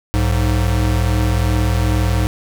square tone pair together, 61.74 / 103.83 Hz, B1 / G#2, 0 / 0 cents, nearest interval major sixth, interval 900 cents, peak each -17 dBFS, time 0.14-2.27 s, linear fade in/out 0 ms, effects 7-bit

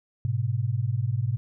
sine tone pair together, 106.5 / 126.65 Hz, G#2 / B2, +44 / +44 cents, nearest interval minor third, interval 300 cents, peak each -26 dBFS, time 0.25-1.37 s, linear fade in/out 0 ms, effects none

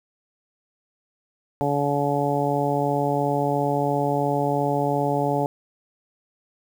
harmonic tone, 142.9 Hz, D3, 47 cents flat, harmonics 1 / 2 / 3 / 4 / 5 / 6, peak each -27 / -27 / -27 / -27 / -27 / -27 dBFS, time 1.61-5.46 s, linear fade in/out 0 ms, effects 8-bit

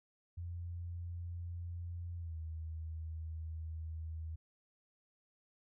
sine tone with pitch glide, 86.4 to 80.15 Hz, F2 to E2, -18 to -48 cents, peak -40 dBFS, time 0.37-4.36 s, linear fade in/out 10 ms, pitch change -130 cents, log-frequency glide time 2.17-2.37 s, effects none

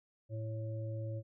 harmonic tone, 110.5 Hz, A2, 8 cents sharp, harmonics 1 / 3 / 5, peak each -37 / -50 / -46 dBFS, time 0.29-1.23 s, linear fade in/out 50 ms, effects none

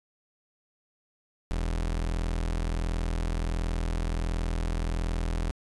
35% pulse tone, 41.4 Hz, E1, 8 cents sharp, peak -25 dBFS, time 1.51-5.51 s, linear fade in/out 0 ms, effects resampled to 24000 Hz

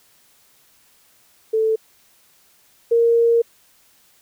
sine tone pair in turn, 441.3 / 465.3 Hz, A4 / A#4, +5 / -3 cents, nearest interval minor second, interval 92 cents, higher second, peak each -15 / -12 dBFS, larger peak second, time 1.53-1.76 / 2.91-3.42 s, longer second, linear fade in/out 10 ms, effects white hiss -56 dBFS RMS until 4.21 s

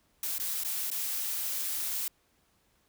blue noise with dropouts, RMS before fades -33 dBFS, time 0.23-2.08 s, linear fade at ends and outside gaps 2 ms, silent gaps 0.383-0.398 / 0.636-0.647 / 0.903-0.914 s, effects pink hiss -70 dBFS RMS until 2.88 s

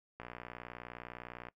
click train, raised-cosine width 0.5 ms, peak -29 dBFS, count 78, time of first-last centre 0.2-1.485 s, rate 59.9 Hz, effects noise-tail reverb RT60 0.1 s tail -22 dB re dry

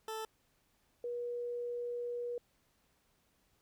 20% pulse / sine tone pair in turn, 440 / 481.7 Hz, A4 / B4, 0 / -43 cents, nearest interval major second, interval 157 cents, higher second, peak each -34 / -36 dBFS, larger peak first, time 0.08-0.25 / 1.04-2.38 s, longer second, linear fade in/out 2 ms, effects pink hiss -74 dBFS RMS until 3.61 s

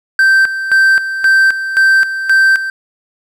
triangle tone with tremolo, 1560 Hz, G6, 9 cents flat, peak -4 dBFS, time 0.19-2.7 s, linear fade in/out 2 ms, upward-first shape square, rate 1.9 Hz, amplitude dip 70%, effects none

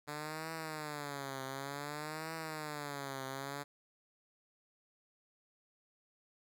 5% pulse tone with vibrato, 146.8 Hz, D3, in tune, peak -29 dBFS, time 0.07-3.64 s, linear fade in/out 20 ms, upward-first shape triangle, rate 0.55 Hz, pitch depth 180 cents each way, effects none

